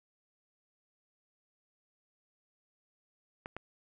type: clicks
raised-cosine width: 0.5 ms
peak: -25 dBFS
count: 2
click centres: 3.459 / 3.566 s
effects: none